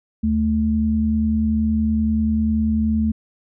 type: tone pair together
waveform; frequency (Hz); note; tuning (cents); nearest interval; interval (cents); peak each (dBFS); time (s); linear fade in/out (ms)
sine; 76.6 / 219.4; D#2 / A3; -27 / -5; octave + tritone; 1822; -22 / -17; 0.23-3.12; 10
effects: none